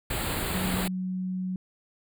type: band-stop noise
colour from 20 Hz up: pink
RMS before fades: -30 dBFS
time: 0.1-0.88 s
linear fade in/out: 5 ms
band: 4600 to 7300 Hz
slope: 96 dB/octave
type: tone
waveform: sine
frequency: 185 Hz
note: F#3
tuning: in tune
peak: -28 dBFS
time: 0.54-1.56 s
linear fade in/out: 2 ms
effects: none